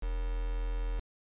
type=tone with quantisation; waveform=sine; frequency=41.95 Hz; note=E1; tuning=31 cents sharp; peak=-30 dBFS; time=0.02-1 s; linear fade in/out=10 ms; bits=7; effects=resampled to 8000 Hz